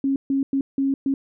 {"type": "tone bursts at uneven times", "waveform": "sine", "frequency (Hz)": 272.8, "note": "C#4", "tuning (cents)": -28, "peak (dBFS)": -18, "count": 5, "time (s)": [[0.04, 0.16], [0.3, 0.43], [0.53, 0.61], [0.78, 0.94], [1.06, 1.14]], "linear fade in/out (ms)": 2, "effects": []}